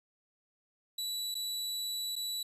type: tone with dropouts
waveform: sawtooth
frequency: 3941 Hz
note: B7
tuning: 4 cents flat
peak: -31 dBFS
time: 0.98-2.43 s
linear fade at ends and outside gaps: 5 ms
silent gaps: 1.344-1.351 / 2.156-2.162 s
effects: resampled to 32000 Hz